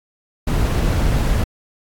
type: noise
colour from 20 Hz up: brown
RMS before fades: -17 dBFS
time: 0.47-1.44 s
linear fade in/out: 5 ms
effects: AAC 64 kbps